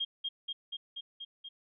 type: tone with echo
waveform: sine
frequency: 3228 Hz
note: G#7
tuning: 50 cents flat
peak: -30 dBFS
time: 0-0.05 s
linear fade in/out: 10 ms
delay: 240 ms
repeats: 6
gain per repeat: -2 dB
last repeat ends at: 1.49 s
effects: none